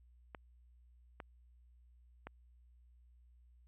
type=clicks; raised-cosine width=0.5 ms; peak=-30 dBFS; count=3; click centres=0.348 / 1.202 / 2.27 s; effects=added 60 Hz sine -61 dBFS peak until 3.67 s + resampled to 8000 Hz